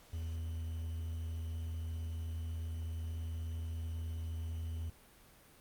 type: tone with quantisation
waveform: triangle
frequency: 81.7 Hz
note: E2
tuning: 15 cents flat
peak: -35 dBFS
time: 0.13-4.9 s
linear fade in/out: 5 ms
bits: 10
effects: pink hiss -61 dBFS RMS until 5.6 s + Opus 48 kbps